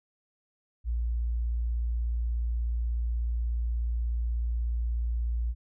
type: tone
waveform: sine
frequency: 58.27 Hz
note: A#1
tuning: in tune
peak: -26 dBFS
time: 0.84-5.55 s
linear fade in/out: 50 ms
effects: none